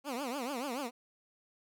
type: tone with vibrato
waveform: 15% pulse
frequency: 261.6 Hz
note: C4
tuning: in tune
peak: -29 dBFS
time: 0.04-0.91 s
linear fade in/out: 50 ms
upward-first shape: triangle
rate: 6.9 Hz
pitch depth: 250 cents each way
effects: none